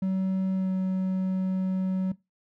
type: tone with pitch glide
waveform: triangle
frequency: 189.4 to 187.66 Hz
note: F#3 to F#3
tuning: +41 to +25 cents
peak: -22 dBFS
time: 0.02-2.12 s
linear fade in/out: 5 ms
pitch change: -16 cents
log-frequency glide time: 0.54-0.71 s
effects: noise-tail reverb RT60 0.2 s tail -19 dB re dry